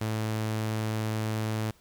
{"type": "tone", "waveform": "sawtooth", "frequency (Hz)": 109.3, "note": "A2", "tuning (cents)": -11, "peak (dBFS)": -24, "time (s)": [0.01, 1.71], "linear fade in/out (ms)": 5, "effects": ["pink hiss -61 dBFS RMS until 1.8 s"]}